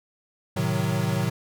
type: chord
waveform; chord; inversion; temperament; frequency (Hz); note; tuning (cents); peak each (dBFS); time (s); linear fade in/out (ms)
square; A diminished seventh; none; equal; 110 / 130.81 / 155.56 / 185; A2 / C3 / Eb3 / Gb3; 0 / 0 / 0 / 0; -29; 0.56-1.3; 10
effects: none